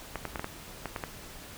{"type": "clicks", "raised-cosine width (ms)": 0.5, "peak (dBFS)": -18, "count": 8, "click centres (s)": [0.157, 0.253, 0.358, 0.395, 0.444, 0.857, 0.962, 1.038], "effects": ["pink hiss -46 dBFS RMS until 1.57 s"]}